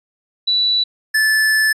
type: tone pair in turn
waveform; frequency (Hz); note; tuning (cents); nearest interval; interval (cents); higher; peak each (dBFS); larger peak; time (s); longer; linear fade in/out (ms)
sine / square; 3951 / 1743.8; B7 / A6; 0 / -16; octave + major second; 1416; first; -13; neither; 0.47-0.84 / 1.14-1.73; second; 10
effects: resampled to 32000 Hz